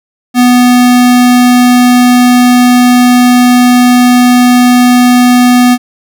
square tone, 246.9 Hz, B3, in tune, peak -3 dBFS, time 0.34-5.78 s, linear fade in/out 50 ms, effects none

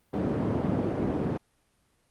white band-pass noise, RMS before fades -28 dBFS, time 0.13-1.38 s, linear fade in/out 10 ms, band 110 to 330 Hz, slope 12 dB/octave, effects pink hiss -69 dBFS RMS until 2.1 s + Opus 32 kbps

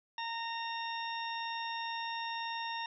harmonic tone, 921 Hz, A#5, 21 cents flat, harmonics 1 / 2 / 3 / 4 / 6, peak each -38 / -43 / -45 / -44 / -48 dBFS, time 0.18-2.86 s, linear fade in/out 2 ms, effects none

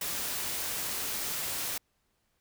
white noise, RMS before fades -34 dBFS, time 0.01-1.78 s, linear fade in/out 5 ms, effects pink hiss -75 dBFS RMS until 2.4 s

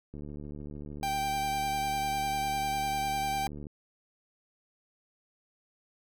click train, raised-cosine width 3 ms, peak -30 dBFS, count 260, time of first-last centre 0.14-3.669 s, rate 73.4 Hz
45% pulse tone with vibrato, 784 Hz, G5, in tune, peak -29 dBFS, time 1.03-3.47 s, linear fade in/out 0 ms, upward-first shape square, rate 10 Hz, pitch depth 13 cents each way
effects none

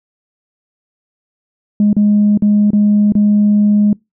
sine tone with dropouts, 207.7 Hz, G#3, in tune, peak -6 dBFS, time 1.8-3.93 s, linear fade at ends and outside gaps 2 ms, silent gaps 1.93-1.966 / 2.375-2.422 / 2.705-2.732 / 3.122-3.152 s, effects noise-tail reverb RT60 0.2 s tail -26 dB re dry + tanh soft clip ceiling -4 dBFS

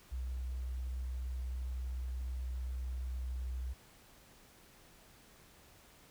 sine tone, 63 Hz, B1, 35 cents sharp, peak -36 dBFS, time 0.11-3.74 s, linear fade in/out 20 ms, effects pink hiss -61 dBFS RMS until 6.1 s

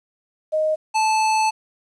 sine / square tone pair in turn, 622.3 / 873.4 Hz, D#5 / A5, 0 / -13 cents, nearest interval tritone, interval 587 cents, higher second, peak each -17 dBFS, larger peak neither, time 0.52-0.76 / 0.94-1.51 s, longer second, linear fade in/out 20 ms, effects resampled to 22050 Hz + 9-bit

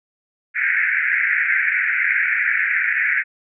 white band-pass noise, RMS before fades -19 dBFS, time 0.54-3.24 s, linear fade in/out 50 ms, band 1500 to 2300 Hz, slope 96 dB/octave, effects none

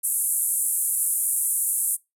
white band-pass noise, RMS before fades -24 dBFS, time 0.03-1.97 s, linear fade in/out 20 ms, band 8500 to 12000 Hz, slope 48 dB/octave, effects noise-tail reverb RT60 0.2 s tail -22 dB re dry

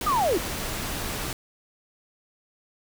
pink noise, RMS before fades -31 dBFS, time 0.01-1.33 s, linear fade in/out 2 ms
sine linear sweep, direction down, 1272 to 299.5 Hz, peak -20 dBFS, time 0.06-0.38 s, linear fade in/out 10 ms
effects none

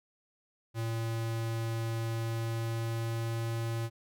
square tone with pitch glide, 114 to 114.79 Hz, A#2 to A#2, -38 to -26 cents, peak -32 dBFS, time 0.74-3.9 s, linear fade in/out 50 ms, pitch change +12 cents, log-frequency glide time 2-3.5 s, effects none

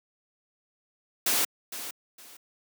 white noise with echo, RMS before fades -25 dBFS, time 1.26-1.45 s, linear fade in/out 5 ms, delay 460 ms, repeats 2, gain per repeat -12 dB, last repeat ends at 2.37 s, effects high-pass 200 Hz 12 dB/octave

